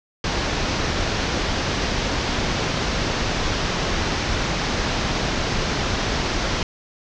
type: low-pass noise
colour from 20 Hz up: pink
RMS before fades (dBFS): -23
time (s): 0.24-6.63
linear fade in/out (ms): 2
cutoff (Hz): 6200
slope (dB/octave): 48
effects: none